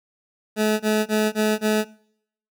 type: tone bursts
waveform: 20% pulse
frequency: 214.8 Hz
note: A3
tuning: 41 cents flat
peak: -13 dBFS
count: 5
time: 0.56-1.848 s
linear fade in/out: 50 ms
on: 240 ms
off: 22 ms
effects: noise-tail reverb RT60 0.7 s tail -23 dB re dry